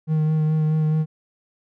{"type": "tone with vibrato", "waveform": "triangle", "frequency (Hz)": 155.56, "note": "D#3", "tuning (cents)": 0, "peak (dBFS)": -15, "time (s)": [0.07, 1.06], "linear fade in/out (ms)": 50, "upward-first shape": "sine", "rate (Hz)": 4.7, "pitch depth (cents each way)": 17, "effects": []}